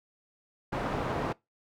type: low-pass noise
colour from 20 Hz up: white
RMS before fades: -32 dBFS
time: 0.72-1.33 s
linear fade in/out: 10 ms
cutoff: 840 Hz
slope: 12 dB/octave
effects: noise-tail reverb RT60 0.2 s tail -23 dB re dry